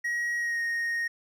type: tone with pitch glide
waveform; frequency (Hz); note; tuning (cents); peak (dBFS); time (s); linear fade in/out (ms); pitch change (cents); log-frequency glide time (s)
triangle; 1900 to 1862; A#6 to A#6; +33 to -2; -25; 0.04-1.08; 10; -35; 0.37-0.61
effects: none